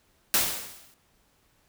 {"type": "noise with exponential decay", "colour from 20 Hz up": "white", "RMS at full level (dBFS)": -20, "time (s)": [0.34, 0.94], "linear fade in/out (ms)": 0, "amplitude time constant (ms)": 130, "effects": ["pink hiss -66 dBFS RMS until 1.68 s"]}